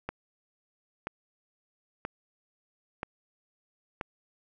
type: click train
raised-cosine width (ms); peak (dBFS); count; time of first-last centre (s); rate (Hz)
0.5; -18; 5; 0.09-4.012; 1.02
effects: none